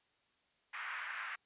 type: band-pass noise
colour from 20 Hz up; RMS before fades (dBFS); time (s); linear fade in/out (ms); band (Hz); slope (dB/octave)
pink; -43; 0.73-1.36; 10; 1300 to 2200; 24
effects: white hiss -75 dBFS RMS until 1.45 s + resampled to 8000 Hz